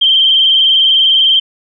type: tone with vibrato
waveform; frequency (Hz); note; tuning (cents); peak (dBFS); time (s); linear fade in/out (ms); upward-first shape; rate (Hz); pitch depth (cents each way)
sine; 3136; G7; 0; -6; 0.01-1.4; 10; sine; 20; 51
effects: none